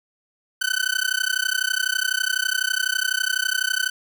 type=tone with amplitude modulation; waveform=sawtooth; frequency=1514 Hz; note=F#6; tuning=39 cents sharp; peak=-13 dBFS; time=0.61-3.9 s; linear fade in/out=10 ms; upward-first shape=sine; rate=32 Hz; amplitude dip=100%; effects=8-bit